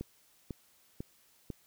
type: click train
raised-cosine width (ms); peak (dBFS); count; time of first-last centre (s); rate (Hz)
3; -25; 4; 0.01-1.503; 2.01
effects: white hiss -66 dBFS RMS until 1.66 s